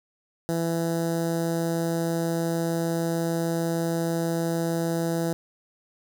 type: tone with notch filter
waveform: 15% pulse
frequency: 166.5 Hz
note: E3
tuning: 18 cents sharp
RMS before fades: -26 dBFS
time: 0.49-5.33 s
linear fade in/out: 0 ms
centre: 2500 Hz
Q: 0.52
effects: none